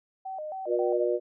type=tone with vibrato; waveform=sine; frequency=684 Hz; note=F5; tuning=36 cents flat; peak=-33 dBFS; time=0.25-1.05 s; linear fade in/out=10 ms; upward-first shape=square; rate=3.7 Hz; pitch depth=190 cents each way
type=harmonic tone; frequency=120 Hz; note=B2; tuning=49 cents flat; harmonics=3 / 4 / 5; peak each=-27 / -28 / -29 dBFS; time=0.66-1.2 s; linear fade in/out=50 ms
effects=none